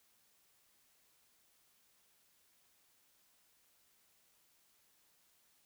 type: silence
effects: white hiss -72 dBFS RMS until 5.65 s